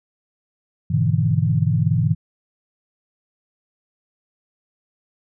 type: chord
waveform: sine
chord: E dominant seventh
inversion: first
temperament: just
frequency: 103.01 / 123.61 / 148.33 / 164.81 Hz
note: G#2 / B2 / D3 / E3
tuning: -14 / +2 / +18 / 0 cents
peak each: -21 dBFS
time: 0.9-2.15 s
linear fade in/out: 10 ms
effects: none